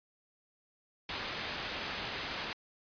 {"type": "low-pass noise", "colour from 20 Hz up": "white", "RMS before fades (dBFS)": -39, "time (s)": [1.09, 2.53], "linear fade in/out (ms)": 2, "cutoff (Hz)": 3800, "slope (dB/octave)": 12, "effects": ["resampled to 11025 Hz"]}